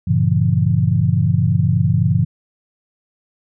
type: chord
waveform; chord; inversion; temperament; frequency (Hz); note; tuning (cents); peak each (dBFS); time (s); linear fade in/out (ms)
sine; G diminished seventh; none; just; 98 / 117.6 / 141.12 / 169.34; G2 / Bb2 / Db3 / Fb3; 0 / +16 / +31 / +47; -18; 0.07-2.25; 10
effects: none